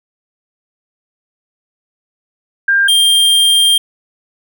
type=tone pair in turn; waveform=sine / square; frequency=1597 / 3194 Hz; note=G6 / G7; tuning=+32 / +32 cents; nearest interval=octave; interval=1200 cents; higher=second; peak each=-8 dBFS; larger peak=neither; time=2.68-2.88 / 2.88-3.78 s; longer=second; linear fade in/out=5 ms; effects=none